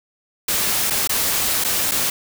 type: noise with dropouts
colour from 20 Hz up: white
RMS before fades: -20 dBFS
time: 0.48-2.1 s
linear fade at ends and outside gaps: 5 ms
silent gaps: 0.901-0.905 / 1.075-1.093 / 1.64-1.646 / 1.912-1.917 s
effects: none